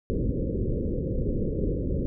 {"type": "low-pass noise", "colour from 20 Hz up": "pink", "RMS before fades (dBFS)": -27, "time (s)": [0.1, 2.06], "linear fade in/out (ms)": 0, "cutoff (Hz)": 540, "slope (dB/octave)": 96, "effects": []}